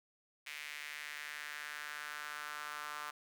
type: tone with high-pass filter sweep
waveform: sawtooth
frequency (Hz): 148.6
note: D3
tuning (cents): +21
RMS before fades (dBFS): -45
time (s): 0.46-3.11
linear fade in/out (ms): 10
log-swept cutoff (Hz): 2200 to 1200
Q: 2.9
effects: none